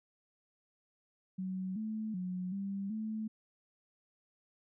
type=tone with pitch steps; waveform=sine; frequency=187.2 / 217.5 / 182.5 / 197.1 / 217.9 Hz; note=F#3 / A3 / F#3 / G3 / A3; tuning=+20 / -20 / -24 / +10 / -17 cents; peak=-35 dBFS; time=1.38-3.28 s; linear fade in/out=10 ms; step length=380 ms; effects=none